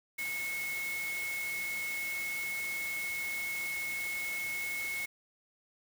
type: tone in noise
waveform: sine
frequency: 2184 Hz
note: C#7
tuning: 26 cents flat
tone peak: -34 dBFS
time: 0.18-5.06 s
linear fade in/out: 10 ms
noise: white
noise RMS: -43 dBFS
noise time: 0.18-5.06 s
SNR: +6 dB
effects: none

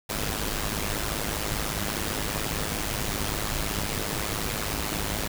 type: noise with amplitude modulation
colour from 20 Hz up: pink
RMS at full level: -26 dBFS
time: 0.09-5.28 s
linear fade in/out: 10 ms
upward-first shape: sine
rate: 105 Hz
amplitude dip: 75%
effects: none

